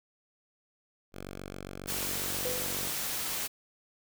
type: tone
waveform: 5% pulse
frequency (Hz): 47.35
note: F#1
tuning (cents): +41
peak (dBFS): -29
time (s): 1.12-2.92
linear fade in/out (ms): 50
type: noise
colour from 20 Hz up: white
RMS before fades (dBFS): -34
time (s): 1.87-3.48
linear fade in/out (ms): 20
type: tone with exponential decay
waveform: sine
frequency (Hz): 501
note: B4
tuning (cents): +25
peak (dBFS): -30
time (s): 2.45-2.96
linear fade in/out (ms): 5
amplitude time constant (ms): 110
effects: none